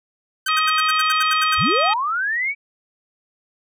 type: tone bursts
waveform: sawtooth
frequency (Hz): 1541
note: G6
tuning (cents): -30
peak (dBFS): -17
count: 11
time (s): 0.46-1.547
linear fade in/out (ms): 5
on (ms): 27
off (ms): 79
type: harmonic tone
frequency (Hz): 629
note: D#5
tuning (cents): +19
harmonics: 2 / 3 / 4 / 5 / 6 / 7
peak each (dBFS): -18 / -27 / -23 / -26 / -30 / -31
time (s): 0.48-1.94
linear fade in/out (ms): 10
type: linear sweep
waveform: sine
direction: up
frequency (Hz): 37.3 to 2322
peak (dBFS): -19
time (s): 1.57-2.55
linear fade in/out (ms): 50
effects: none